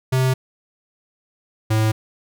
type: tone pair in turn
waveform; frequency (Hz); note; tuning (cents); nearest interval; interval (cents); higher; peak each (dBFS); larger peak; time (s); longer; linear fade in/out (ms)
square; 130 / 109.43; C3 / A2; -11 / -9; minor third; 298; first; -16; neither; 0.12-0.34 / 1.7-1.92; neither; 10
effects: none